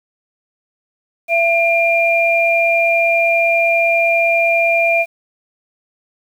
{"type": "tone pair together", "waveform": "sine", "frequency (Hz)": [672.5, 2395], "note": ["E5", "D7"], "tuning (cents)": [34, 33], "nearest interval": "octave + minor seventh", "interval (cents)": 2199, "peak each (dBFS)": -14, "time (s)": [1.28, 5.06], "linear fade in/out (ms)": 50, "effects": ["7-bit"]}